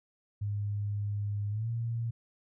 sine tone with pitch glide, 102.7 to 115.94 Hz, G#2 to A#2, -19 to -9 cents, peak -30 dBFS, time 0.41-2.11 s, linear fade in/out 10 ms, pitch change +210 cents, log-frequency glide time 1.5-1.69 s, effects none

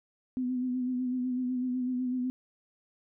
sine tone with vibrato, 252 Hz, B3, 35 cents sharp, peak -28 dBFS, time 0.37-2.3 s, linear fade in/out 0 ms, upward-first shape sine, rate 8 Hz, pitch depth 34 cents each way, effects none

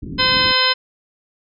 white low-pass noise, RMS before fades -29 dBFS, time 0.02-0.53 s, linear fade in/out 10 ms, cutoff 330 Hz, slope 48 dB/octave
harmonic tone, 513 Hz, C5, 34 cents flat, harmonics 1 / 2 / 3 / 4 / 5 / 6 / 7 / 8 / 10, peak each -26 / -21 / -22 / -23 / -25 / -20 / -25 / -20 / -21 dBFS, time 0.18-0.74 s, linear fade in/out 20 ms
effects none

